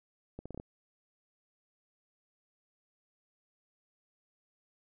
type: accelerating click train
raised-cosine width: 2 ms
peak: -29 dBFS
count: 6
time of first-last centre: 0.39-0.599 s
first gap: 66 ms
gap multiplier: 0.77
effects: none